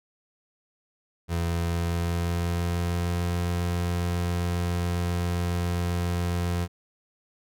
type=tone with pitch glide; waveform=30% pulse; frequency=84.7 to 87.38 Hz; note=E2 to F2; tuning=+48 to +1 cents; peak=-22 dBFS; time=1.28-6.68 s; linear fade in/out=50 ms; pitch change=+53 cents; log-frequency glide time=1.49-3.38 s; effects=none